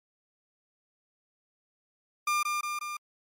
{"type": "tone with echo", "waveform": "30% pulse", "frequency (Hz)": 1200, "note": "D6", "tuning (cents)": 37, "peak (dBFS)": -22, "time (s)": [2.27, 2.43], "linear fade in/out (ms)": 5, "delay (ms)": 180, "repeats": 3, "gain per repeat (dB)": -3, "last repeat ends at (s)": 2.97, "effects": ["MP3 64 kbps"]}